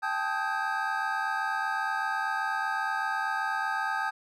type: tone cluster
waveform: triangle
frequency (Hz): 785 / 870 / 1256 / 1560 / 1628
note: G5 / A5 / D#6 / G6 / G#6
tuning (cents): +2 / -20 / +16 / -9 / -35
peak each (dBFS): -33 / -31 / -32 / -32 / -34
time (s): 0.02-4.11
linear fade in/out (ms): 20
effects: none